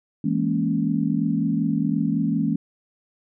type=chord; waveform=sine; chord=A# half-diminished seventh; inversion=second; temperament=equal; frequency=164.81 / 207.7 / 233.1 / 277.2 Hz; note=E3 / G#3 / A#3 / C#4; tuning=0 / 0 / 0 / 0 cents; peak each=-25 dBFS; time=0.24-2.56 s; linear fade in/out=5 ms; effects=none